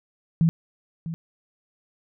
sine tone with echo, 164.4 Hz, E3, 4 cents flat, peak -15 dBFS, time 0.41-0.49 s, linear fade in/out 0 ms, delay 650 ms, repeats 1, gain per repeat -13 dB, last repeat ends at 1.14 s, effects none

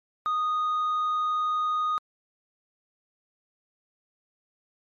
sine tone with tanh clipping, 1239 Hz, D#6, 8 cents flat, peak -24 dBFS, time 0.26-1.98 s, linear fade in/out 0 ms, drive 2 dB, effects MP3 64 kbps

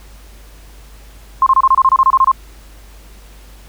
sine tone bursts, 1060 Hz, C6, 22 cents sharp, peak -6 dBFS, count 13, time 1.42-2.316 s, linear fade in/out 2 ms, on 44 ms, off 27 ms, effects added 50 Hz sine -37 dBFS peak until 3.68 s + pink hiss -45 dBFS RMS until 3.68 s

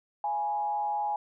sine tone with frequency modulation, 830.6 Hz, G#5, in tune, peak -27 dBFS, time 0.24-1.16 s, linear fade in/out 2 ms, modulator 143 Hz, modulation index 0.46, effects none

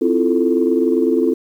sine chord, F major seventh, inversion second, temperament equal, 261.6 / 329.6 / 349.2 / 440 Hz, C4 / E4 / F4 / A4, 0 / 0 / 0 / 0 cents, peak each -18 dBFS, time 0.01-1.34 s, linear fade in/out 10 ms, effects tanh soft clip ceiling -2 dBFS + 8-bit

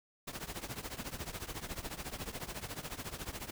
pink noise with tremolo, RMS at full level -39 dBFS, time 0.27-3.51 s, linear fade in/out 10 ms, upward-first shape triangle, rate 14 Hz, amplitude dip 90%, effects none

